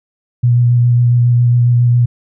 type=tone with vibrato; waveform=sine; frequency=121 Hz; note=B2; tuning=35 cents flat; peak=-7 dBFS; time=0.43-2.06 s; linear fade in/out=10 ms; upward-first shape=square; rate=7.3 Hz; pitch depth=12 cents each way; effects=none